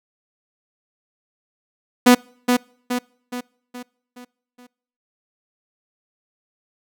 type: tone with echo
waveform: sawtooth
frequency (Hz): 246.9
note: B3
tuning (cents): 0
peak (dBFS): -4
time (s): 2.06-2.15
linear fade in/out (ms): 10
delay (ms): 420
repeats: 6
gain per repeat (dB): -6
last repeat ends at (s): 4.67
effects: noise-tail reverb RT60 0.6 s tail -26 dB re dry